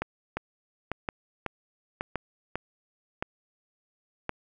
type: two click trains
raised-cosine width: 0.5 ms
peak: -14 / -15 dBFS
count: 5 / 5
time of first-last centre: 0.02-4.294 / 0.37-2.556 s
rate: 0.936 / 1.83 Hz
effects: none